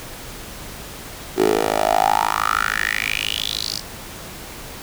10% pulse tone with high-pass filter sweep, 53 Hz, G#1, 36 cents sharp, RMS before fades -20 dBFS, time 1.36-3.82 s, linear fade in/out 50 ms, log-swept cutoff 370 to 5100 Hz, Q 6.1, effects pink hiss -35 dBFS RMS until 4.82 s

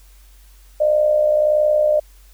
sine tone with amplitude modulation, 606 Hz, D#5, 46 cents flat, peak -10 dBFS, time 0.8-2 s, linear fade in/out 10 ms, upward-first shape sine, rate 61.5 Hz, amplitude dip 55%, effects added 47 Hz sine -44 dBFS peak until 2.33 s + white hiss -54 dBFS RMS until 2.33 s

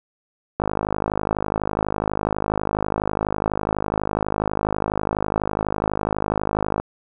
click train, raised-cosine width 1 ms, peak -7 dBFS, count 324, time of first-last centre 0.6-6.8 s, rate 52.1 Hz, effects none

